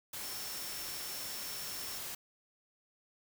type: tone in noise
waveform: sine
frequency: 5420 Hz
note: E8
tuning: 47 cents sharp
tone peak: -46 dBFS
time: 0.23-1.98 s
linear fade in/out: 5 ms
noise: white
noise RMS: -42 dBFS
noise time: 0.13-2.15 s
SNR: -7 dB
effects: none